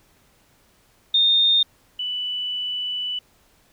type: tone pair in turn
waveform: sine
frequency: 3653 / 2975 Hz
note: A#7 / F#7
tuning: -36 / +9 cents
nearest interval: major third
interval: 355 cents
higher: first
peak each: -14 / -24 dBFS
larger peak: first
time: 1.14-1.63 / 1.99-3.19 s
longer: second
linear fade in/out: 5 ms
effects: pink hiss -59 dBFS RMS until 3.72 s